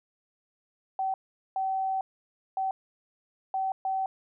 sine tone bursts at uneven times, 766 Hz, G5, 40 cents flat, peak -26 dBFS, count 5, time 0.99-1.14 / 1.56-2.01 / 2.57-2.71 / 3.54-3.72 / 3.85-4.06 s, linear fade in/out 2 ms, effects none

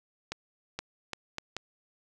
accelerating click train, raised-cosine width 0.2 ms, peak -17 dBFS, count 5, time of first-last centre 0.32-1.566 s, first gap 470 ms, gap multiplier 0.73, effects none

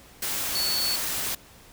sine tone in noise, 4435 Hz, C#8, in tune, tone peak -25 dBFS, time 0.55-0.96 s, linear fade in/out 5 ms, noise white, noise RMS -29 dBFS, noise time 0.22-1.35 s, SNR +1 dB, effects pink hiss -51 dBFS RMS until 1.72 s

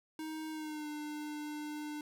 square tone with pitch glide, 313.9 to 299.7 Hz, D#4 to D4, +15 to +35 cents, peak -40 dBFS, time 0.19-2.01 s, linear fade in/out 2 ms, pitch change -80 cents, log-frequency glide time 0.51-0.88 s, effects none

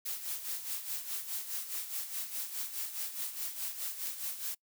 blue noise with tremolo, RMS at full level -36 dBFS, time 0.05-4.55 s, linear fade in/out 10 ms, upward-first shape sine, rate 4.8 Hz, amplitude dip 65%, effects noise-tail reverb RT60 0.1 s tail -24 dB re dry

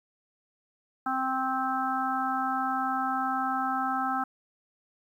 harmonic tone with a mistuned harmonic, 261.6 Hz, C4, in tune, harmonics 1 / 3 / 4 / 5 / 6, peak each -34 / -30 / -37 / -30 / -38 dBFS, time 1.06-4.24 s, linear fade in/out 5 ms, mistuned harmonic 4, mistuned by +18 cents, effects 10-bit

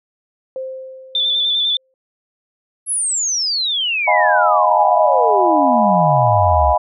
sine tone with exponential decay, 523.3 Hz, C5, in tune, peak -21 dBFS, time 0.56-1.94 s, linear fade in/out 1 ms, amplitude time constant 300 ms
sine tone with vibrato, 3520 Hz, A7, in tune, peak -14 dBFS, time 1.15-1.77 s, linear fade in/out 2 ms, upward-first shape square, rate 10 Hz, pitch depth 28 cents each way
sine exponential sweep, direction down, 11175 to 63 Hz, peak -16 dBFS, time 2.86-6.75 s, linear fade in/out 50 ms
sine chord, F half-diminished seventh, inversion third, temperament equal with one note detuned, 622.3 / 710.7 / 830.6 / 987.8 Hz, Eb5 / F5 / Ab5 / Cb6, 0 / +30 / 0 / 0 cents, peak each -17 dBFS, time 4.07-6.78 s, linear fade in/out 10 ms
effects none

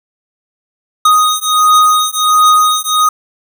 square beating tone pair, 1244.5 / 1245.9 Hz, D#6 / D#6, 0 / +2 cents, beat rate 1.4 Hz, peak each -11 dBFS, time 1.05-3.09 s, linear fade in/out 5 ms, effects none

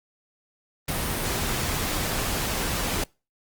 pink noise, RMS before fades -27 dBFS, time 0.88-3.04 s, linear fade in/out 5 ms, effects noise-tail reverb RT60 0.3 s tail -26 dB re dry + Opus 32 kbps

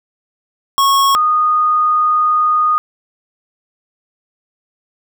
square / sine tone pair in turn, 1099 / 1233.6 Hz, C#6 / D#6, -15 / -15 cents, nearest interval major second, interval 200 cents, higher second, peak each -10 dBFS, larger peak neither, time 0.78-1.15 / 1.15-2.78 s, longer second, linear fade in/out 0 ms, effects none

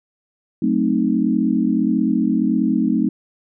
sine chord, F# diminished seventh, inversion none, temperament equal, 185 / 220 / 261.6 / 311.1 Hz, F#3 / A3 / C4 / Eb4, 0 / 0 / 0 / 0 cents, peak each -23 / -19 / -20 / -21 dBFS, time 0.62-3.09 s, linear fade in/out 5 ms, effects none

